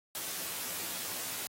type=noise with comb filter; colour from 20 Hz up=white; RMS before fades=-38 dBFS; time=0.15-1.47 s; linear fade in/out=0 ms; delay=14 ms; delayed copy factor=-0.85; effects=high-pass 100 Hz 12 dB/octave + AAC 48 kbps